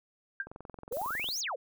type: tone with exponential decay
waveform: sine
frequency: 1590 Hz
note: G6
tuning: 24 cents sharp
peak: -27 dBFS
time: 0.4-0.47 s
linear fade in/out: 2 ms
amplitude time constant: 15 ms
type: click train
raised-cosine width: 1 ms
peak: -31 dBFS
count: 19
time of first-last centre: 0.47-1.288 s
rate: 22 Hz
type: exponential two-way sweep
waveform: sine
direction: up then down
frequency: 440 to 6900 to 440 Hz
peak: -32 dBFS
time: 0.91-1.56 s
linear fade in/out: 10 ms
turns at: 1.4 s
type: noise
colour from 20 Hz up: violet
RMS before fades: -45 dBFS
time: 0.92-1.41 s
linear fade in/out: 5 ms
effects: none